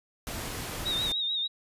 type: noise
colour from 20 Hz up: pink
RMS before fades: -36 dBFS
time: 0.27-1.12 s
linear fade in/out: 0 ms
type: tone with vibrato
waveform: sine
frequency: 3729 Hz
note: A#7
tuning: in tune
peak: -27 dBFS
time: 0.85-1.48 s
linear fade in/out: 20 ms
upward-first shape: sine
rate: 6.8 Hz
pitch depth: 58 cents each way
effects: resampled to 32000 Hz